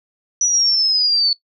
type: linear sweep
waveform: sine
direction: down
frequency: 5920 to 4435 Hz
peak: -13 dBFS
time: 0.41-1.33 s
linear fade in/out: 2 ms
effects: noise-tail reverb RT60 0.1 s tail -19 dB re dry